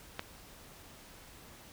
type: click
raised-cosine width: 0.3 ms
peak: -19 dBFS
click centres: 0.194 s
effects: pink hiss -54 dBFS RMS until 1.72 s